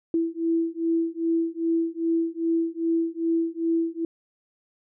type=beating tone pair; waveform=sine; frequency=329.6 / 332.1 Hz; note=E4 / E4; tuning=0 / +13 cents; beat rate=2.5 Hz; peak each=-25 / -25 dBFS; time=0.14-4.05 s; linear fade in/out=2 ms; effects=none